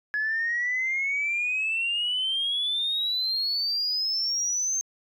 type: exponential sweep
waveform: sine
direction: up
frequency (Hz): 1691 to 6370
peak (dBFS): -23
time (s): 0.14-4.81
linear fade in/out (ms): 0
effects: tanh soft clip ceiling -20 dBFS